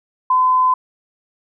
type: tone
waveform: sine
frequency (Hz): 1019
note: C6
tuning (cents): -46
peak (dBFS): -11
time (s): 0.3-0.74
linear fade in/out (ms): 5
effects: none